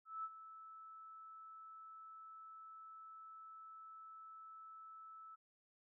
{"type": "tone with ADSR envelope", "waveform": "sine", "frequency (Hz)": 1310, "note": "E6", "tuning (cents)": -11, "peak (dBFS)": -40, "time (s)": [0.05, 5.36], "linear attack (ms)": 190, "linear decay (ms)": 45, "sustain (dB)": -13, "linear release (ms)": 18, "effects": []}